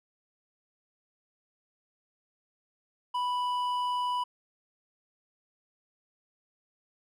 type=tone with hard clipping; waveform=triangle; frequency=987.8 Hz; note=B5; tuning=in tune; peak=-29 dBFS; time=3.14-4.24 s; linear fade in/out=10 ms; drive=10 dB; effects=none